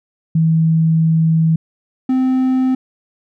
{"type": "tone pair in turn", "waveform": ["sine", "triangle"], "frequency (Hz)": [161.6, 258.9], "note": ["E3", "C4"], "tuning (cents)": [-34, -18], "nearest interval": "minor sixth", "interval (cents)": 816, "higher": "second", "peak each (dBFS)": -10, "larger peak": "neither", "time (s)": [[0.35, 1.56], [2.09, 2.75]], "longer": "first", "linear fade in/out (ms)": 5, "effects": []}